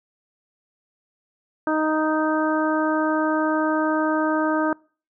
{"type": "harmonic tone", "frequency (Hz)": 311.1, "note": "D#4", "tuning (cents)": 0, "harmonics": [1, 2, 3, 4, 5], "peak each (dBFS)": [-22, -25, -27, -28, -29], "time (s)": [1.67, 4.73], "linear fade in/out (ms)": 2, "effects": ["noise-tail reverb RT60 0.4 s tail -26 dB re dry"]}